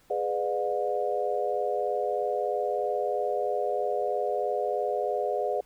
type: chord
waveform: sine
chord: G# diminished seventh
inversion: none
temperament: just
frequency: 415.3 / 498.4 / 598 / 717.6 Hz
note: G#4 / B4 / D5 / F5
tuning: 0 / +16 / +31 / +47 cents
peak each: -31 dBFS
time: 0.1-5.61 s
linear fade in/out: 5 ms
effects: pink hiss -62 dBFS RMS until 5.65 s